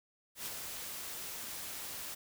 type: noise with ADSR envelope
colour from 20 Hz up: white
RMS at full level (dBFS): -39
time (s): 0.35-2.15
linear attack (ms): 110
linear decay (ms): 30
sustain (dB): -4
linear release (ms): 11
effects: none